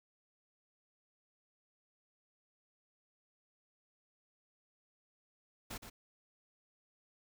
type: noise with echo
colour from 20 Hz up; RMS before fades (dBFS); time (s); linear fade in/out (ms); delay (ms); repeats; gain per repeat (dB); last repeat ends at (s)
pink; -44; 5.7-5.78; 10; 120; 1; -7; 5.9
effects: none